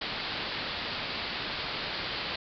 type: low-pass noise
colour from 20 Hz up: white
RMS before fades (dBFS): -35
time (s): 0.01-2.36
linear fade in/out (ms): 5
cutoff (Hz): 4800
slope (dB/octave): 96
effects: none